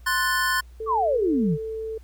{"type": "chord", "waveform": "square", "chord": "F# diminished", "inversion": "second", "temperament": "equal", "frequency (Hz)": [1046.5, 1480, 1760], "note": ["C6", "F#6", "A6"], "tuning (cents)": [0, 0, 0], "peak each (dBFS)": -26, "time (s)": [0.06, 0.61], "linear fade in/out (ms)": 10}
{"type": "tone", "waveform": "sine", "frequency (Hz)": 442.4, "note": "A4", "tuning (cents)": 9, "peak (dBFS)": -28, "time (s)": [0.8, 1.98], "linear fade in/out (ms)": 5}
{"type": "exponential sweep", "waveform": "sine", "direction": "down", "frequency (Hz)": [1202, 140], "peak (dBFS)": -19, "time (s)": [0.86, 1.58], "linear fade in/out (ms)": 50}
{"effects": ["added 60 Hz sine -43 dBFS peak until 2.03 s", "pink hiss -61 dBFS RMS until 2.03 s"]}